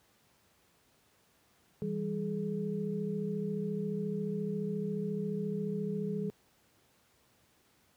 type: tone cluster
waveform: sine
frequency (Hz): 164.1 / 198.4 / 423.5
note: E3 / G3 / G#4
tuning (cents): -8 / +21 / +34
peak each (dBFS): -37 / -35 / -37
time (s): 1.82-6.3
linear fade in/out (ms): 0
effects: pink hiss -68 dBFS RMS until 7.96 s + high-pass 80 Hz 12 dB/octave